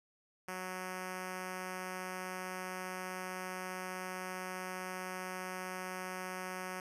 5% pulse tone with notch filter, 184.7 Hz, F#3, 3 cents flat, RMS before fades -42 dBFS, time 0.48-6.8 s, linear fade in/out 2 ms, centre 4100 Hz, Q 1.9, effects resampled to 32000 Hz

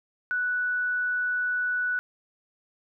sine tone, 1480 Hz, F#6, in tune, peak -24 dBFS, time 0.31-1.99 s, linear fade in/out 0 ms, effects none

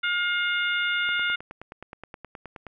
harmonic tone, 711 Hz, F5, 31 cents sharp, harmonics 2 / 3 / 4 / 5, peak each -25 / -29 / -31 / -33 dBFS, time 0.03-1.36 s, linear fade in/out 10 ms
click train, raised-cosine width 0.5 ms, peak -24 dBFS, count 16, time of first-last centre 1.09-2.667 s, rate 9.51 Hz
effects none

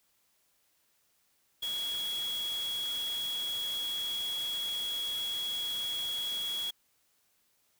sine tone in noise, 3333 Hz, G#7, 5 cents sharp, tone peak -32 dBFS, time 1.62-6.71 s, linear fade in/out 10 ms, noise white, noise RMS -44 dBFS, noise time 1.62-6.71 s, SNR +9 dB, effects white hiss -72 dBFS RMS until 7.79 s

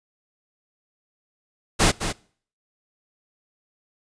pink noise with echo, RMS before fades -17 dBFS, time 1.79-1.92 s, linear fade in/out 20 ms, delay 210 ms, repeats 1, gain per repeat -9 dB, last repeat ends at 2.13 s, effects noise-tail reverb RT60 0.5 s tail -23 dB re dry + resampled to 22050 Hz

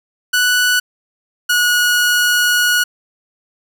sawtooth tone pair in turn, 1480 / 1455.4 Hz, F#6 / F#6, 0 / -29 cents, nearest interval unison, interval 29 cents, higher first, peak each -8 dBFS, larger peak neither, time 0.33-0.8 / 1.49-2.84 s, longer second, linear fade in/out 10 ms, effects none

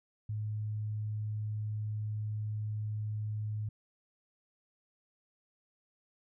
sine tone, 106.7 Hz, G#2, 47 cents sharp, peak -33 dBFS, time 0.29-3.69 s, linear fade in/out 5 ms, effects none

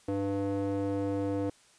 square tone with band-pass filter, 99 Hz, G2, 18 cents sharp, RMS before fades -31 dBFS, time 0.08-1.5 s, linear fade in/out 5 ms, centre 400 Hz, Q 2.8, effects white hiss -61 dBFS RMS until 1.78 s + resampled to 22050 Hz

